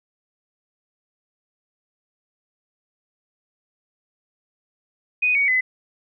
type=tone with pitch steps; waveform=sine; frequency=2489 / 2243 / 2022 Hz; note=D#7 / C#7 / B6; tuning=0 / +20 / +40 cents; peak=-16 dBFS; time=5.22-5.61 s; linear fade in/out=10 ms; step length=130 ms; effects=none